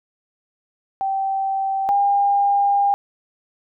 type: tone pair in turn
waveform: sine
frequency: 777 / 803.9 Hz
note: G5 / G5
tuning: -16 / +43 cents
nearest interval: minor second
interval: 59 cents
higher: second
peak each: -19 / -14 dBFS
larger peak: second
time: 1.01-1.89 / 1.89-2.94 s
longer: second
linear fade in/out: 0 ms
effects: none